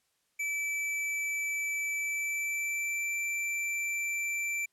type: tone with pitch glide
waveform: square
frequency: 2312 to 2342 Hz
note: D7 to D7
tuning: -28 to -5 cents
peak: -31 dBFS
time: 0.39-4.66 s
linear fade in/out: 10 ms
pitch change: +23 cents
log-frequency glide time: 1.96-3.16 s
effects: white hiss -75 dBFS RMS until 4.72 s + low-pass 11000 Hz 12 dB/octave